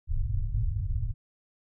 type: low-pass noise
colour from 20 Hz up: pink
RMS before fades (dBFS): -28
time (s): 0.07-1.14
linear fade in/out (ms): 50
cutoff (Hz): 120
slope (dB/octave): 48
effects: none